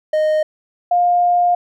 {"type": "tone pair in turn", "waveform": ["triangle", "sine"], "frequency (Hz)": [618, 706.7], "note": ["D#5", "F5"], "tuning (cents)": [-12, 20], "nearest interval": "major second", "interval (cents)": 232, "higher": "second", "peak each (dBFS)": -11, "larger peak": "neither", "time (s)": [[0.13, 0.43], [0.91, 1.55]], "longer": "second", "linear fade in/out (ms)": 5, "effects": []}